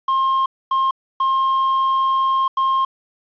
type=tone bursts at uneven times; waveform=triangle; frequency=1065 Hz; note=C6; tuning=30 cents sharp; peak=-13 dBFS; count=4; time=0.08-0.46 / 0.71-0.91 / 1.2-2.48 / 2.57-2.85 s; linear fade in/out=5 ms; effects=resampled to 11025 Hz + 8-bit